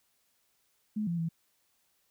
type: tone with pitch steps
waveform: sine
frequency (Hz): 212.7 / 170.7 / 164.9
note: G#3 / F3 / E3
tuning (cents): +42 / -39 / +1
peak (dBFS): -29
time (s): 0.96-1.29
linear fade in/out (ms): 10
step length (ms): 110
effects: white hiss -73 dBFS RMS until 2.1 s